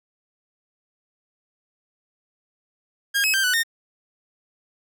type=tone with pitch steps; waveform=sawtooth; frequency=1622 / 2565 / 1572 / 1488 / 1834 Hz; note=G#6 / E7 / G6 / F#6 / A#6; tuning=-41 / -48 / +4 / +9 / -29 cents; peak=-15 dBFS; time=3.14-3.635 s; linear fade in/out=20 ms; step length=99 ms; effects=none